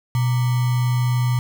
sine tone with sample-and-hold, 123.47 Hz, B2, in tune, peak -16 dBFS, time 0.15-1.39 s, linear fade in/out 0 ms, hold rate 1050 Hz, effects none

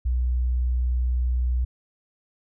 sine tone, 61.74 Hz, B1, in tune, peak -20 dBFS, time 0.05-1.65 s, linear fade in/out 10 ms, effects none

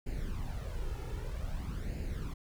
brown noise with flanger, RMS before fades -37 dBFS, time 0.06-2.34 s, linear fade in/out 10 ms, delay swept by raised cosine 0.42 to 2.32 ms, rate 0.52 Hz, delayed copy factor +0.65, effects none

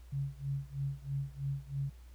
sine tone with tremolo, 138.59 Hz, C#3, in tune, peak -31 dBFS, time 0.12-1.9 s, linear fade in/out 10 ms, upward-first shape sine, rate 3.1 Hz, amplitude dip 95%, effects added 60 Hz sine -50 dBFS peak until 2.14 s + pink hiss -66 dBFS RMS until 2.14 s

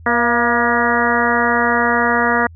harmonic tone with a mistuned harmonic, 238.4 Hz, A#3, 39 cents sharp, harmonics 1 / 2 / 3 / 4 / 5 / 6 / 7 / 8, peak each -21 / -21 / -21 / -21 / -21 / -21 / -21 / -21 dBFS, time 0.06-2.47 s, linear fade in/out 5 ms, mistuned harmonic 3, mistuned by -41 cents, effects added 83 Hz sine -36 dBFS peak until 2.55 s

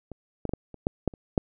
clicks, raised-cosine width 2 ms, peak -25 / -15 / -19 / -15 / -28 / -10 / -10 / -30 / -8 dBFS, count 9, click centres 0.117 / 0.453 / 0.493 / 0.536 / 0.743 / 0.869 / 1.077 / 1.138 / 1.378 s, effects none

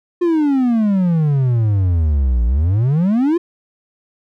triangle exponential two-way sweep, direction down then up, 357.8 to 56.4 to 357.8 Hz, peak -10 dBFS, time 0.21-3.38 s, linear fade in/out 10 ms, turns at 2.45 s, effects none

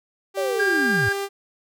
sawtooth tone with pitch glide, 391.2 to 397.1 Hz, G4 to G4, -4 to +22 cents, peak -21 dBFS, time 0.34-1.29 s, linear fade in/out 50 ms, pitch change +26 cents, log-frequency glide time 0.58-0.9 s
sine linear sweep, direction down, 588 to 92.3 Hz, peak -23 dBFS, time 0.37-1.09 s, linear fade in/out 5 ms
triangle tone, 1611 Hz, G6, 47 cents sharp, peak -18 dBFS, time 0.59-1.13 s, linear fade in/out 10 ms
effects none

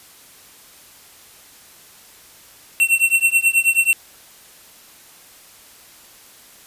square tone with tremolo, 2713 Hz, E7, 49 cents sharp, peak -10 dBFS, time 2.8-3.93 s, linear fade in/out 0 ms, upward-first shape triangle, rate 9.3 Hz, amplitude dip 100%, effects white hiss -46 dBFS RMS until 6.66 s + resampled to 32000 Hz

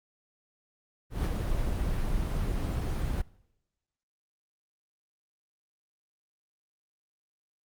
brown noise with ADSR envelope, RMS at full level -25 dBFS, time 1.1-3.22 s, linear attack 150 ms, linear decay 37 ms, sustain -4 dB, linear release 10 ms, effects noise-tail reverb RT60 0.9 s tail -23 dB re dry + Opus 24 kbps

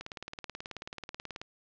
click train, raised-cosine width 0.2 ms, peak -22 dBFS, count 27, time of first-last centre 0.01-1.415 s, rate 18.5 Hz, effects low-pass 5000 Hz 12 dB/octave

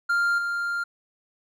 triangle tone with level steps, 1396.9 Hz, F6, in tune, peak -18 / -23 dBFS, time 0.09-0.84 s, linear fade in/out 10 ms, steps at 0.38 s, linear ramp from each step 5 ms, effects none

